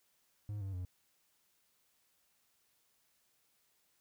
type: tone with pitch steps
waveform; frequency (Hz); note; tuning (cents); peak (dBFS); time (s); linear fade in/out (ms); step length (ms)
triangle; 104 / 97.04 / 90.54; G#2 / G2 / F#2; +3 / -17 / -37; -36; 0.49-0.85; 0; 120
effects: white hiss -75 dBFS RMS until 4 s